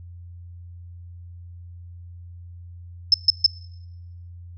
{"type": "tone bursts", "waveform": "sine", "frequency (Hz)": 5240, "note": "E8", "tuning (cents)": -11, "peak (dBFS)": -10, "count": 3, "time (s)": [3.12, 3.463], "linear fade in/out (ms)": 2, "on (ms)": 21, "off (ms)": 140, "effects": ["noise-tail reverb RT60 0.9 s tail -21 dB re dry", "added 87 Hz sine -38 dBFS peak until 4.57 s"]}